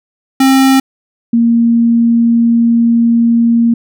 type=tone pair in turn; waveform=square / sine; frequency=266.8 / 232.9 Hz; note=C4 / A#3; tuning=+34 / -1 cents; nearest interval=major second; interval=235 cents; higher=first; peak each=-6 dBFS; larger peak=neither; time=0.4-0.8 / 1.33-3.74 s; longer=second; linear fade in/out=5 ms; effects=none